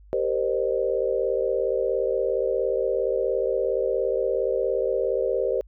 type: chord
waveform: sine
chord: C minor seventh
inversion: second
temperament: equal with one note detuned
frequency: 392 / 466.2 / 523.3 / 607.7 Hz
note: G4 / Bb4 / C5 / Eb5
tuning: 0 / 0 / 0 / -41 cents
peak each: -27 / -27 / -25 / -30 dBFS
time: 0.13-5.61 s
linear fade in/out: 0 ms
effects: added 50 Hz sine -47 dBFS peak until 5.67 s